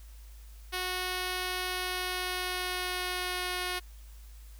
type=tone with pitch glide; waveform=5% pulse; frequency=366.4 to 362.4 Hz; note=F#4 to F#4; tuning=-17 to -36 cents; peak=-20 dBFS; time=0.72-3.8 s; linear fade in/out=20 ms; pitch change=-19 cents; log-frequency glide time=1.64-3.58 s; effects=added 53 Hz sine -46 dBFS peak until 4.59 s + white hiss -60 dBFS RMS until 4.59 s